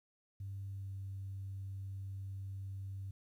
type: tone with pitch glide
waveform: sine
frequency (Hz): 98.3 to 97.17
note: G2 to G2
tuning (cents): +5 to -15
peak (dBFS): -40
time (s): 0.4-3.11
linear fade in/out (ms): 5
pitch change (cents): -20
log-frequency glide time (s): 0.68-0.89
effects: tanh soft clip ceiling -36 dBFS + 12-bit